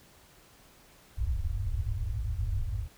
white low-pass noise, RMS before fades -31 dBFS, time 1.17-2.88 s, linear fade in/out 20 ms, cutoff 110 Hz, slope 96 dB/octave, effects pink hiss -58 dBFS RMS until 2.97 s

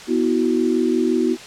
sine chord, B suspended fourth, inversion none, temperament equal with one note detuned, 246.9 / 324.3 / 370 Hz, B3 / E4 / F#4, 0 / -28 / 0 cents, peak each -20 dBFS, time 0.07-1.37 s, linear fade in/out 50 ms, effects white hiss -37 dBFS RMS until 1.46 s + low-pass 6000 Hz 12 dB/octave

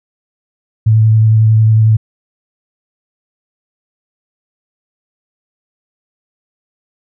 sine tone with vibrato, 110 Hz, A2, in tune, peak -5 dBFS, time 0.86-1.97 s, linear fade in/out 10 ms, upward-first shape triangle, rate 11 Hz, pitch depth 18 cents each way, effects none

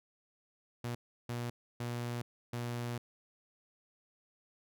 sawtooth tone bursts at uneven times, 120 Hz, B2, 49 cents flat, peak -32 dBFS, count 4, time 0.84-0.95 / 1.29-1.5 / 1.8-2.22 / 2.53-2.98 s, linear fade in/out 5 ms, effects none

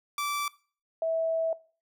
sawtooth / sine tone pair in turn, 1163 / 652 Hz, D6 / E5, -17 / -19 cents, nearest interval minor seventh, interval 1002 cents, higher first, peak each -25 dBFS, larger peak neither, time 0.18-0.48 / 1.02-1.53 s, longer second, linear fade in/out 2 ms, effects noise-tail reverb RT60 0.4 s tail -20 dB re dry

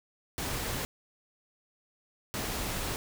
pink noise bursts at uneven times, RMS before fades -34 dBFS, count 2, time 0.38-0.85 / 2.34-2.96 s, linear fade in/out 0 ms, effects none

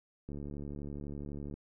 click train, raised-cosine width 3 ms, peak -30 dBFS, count 91, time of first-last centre 0.29-1.54 s, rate 72 Hz, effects none

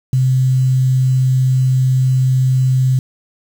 sine tone with quantisation, 129.7 Hz, C3, 15 cents flat, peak -10 dBFS, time 0.13-2.99 s, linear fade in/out 2 ms, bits 6, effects none

